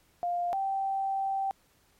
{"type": "tone pair in turn", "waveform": "sine", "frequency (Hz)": [701, 778.7], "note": ["F5", "G5"], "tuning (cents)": [6, -12], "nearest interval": "major second", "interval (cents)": 182, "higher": "second", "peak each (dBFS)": [-27, -27], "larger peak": "neither", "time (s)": [[0.23, 0.53], [0.53, 1.51]], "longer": "second", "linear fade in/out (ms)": 0, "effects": ["pink hiss -66 dBFS RMS until 1.99 s", "MP3 64 kbps"]}